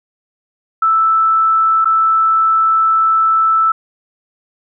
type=tone with dropouts; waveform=sine; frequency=1318.5 Hz; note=E6; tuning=in tune; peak=-9 dBFS; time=0.82-3.72 s; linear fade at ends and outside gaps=5 ms; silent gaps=1.846-1.855 s; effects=none